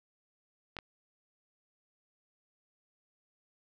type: clicks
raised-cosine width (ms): 0.3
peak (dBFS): -24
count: 2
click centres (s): 0.767 / 0.788
effects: none